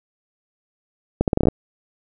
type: accelerating click train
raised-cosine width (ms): 2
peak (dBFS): -3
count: 9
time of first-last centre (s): 1.21-1.485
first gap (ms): 68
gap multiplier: 0.79
effects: none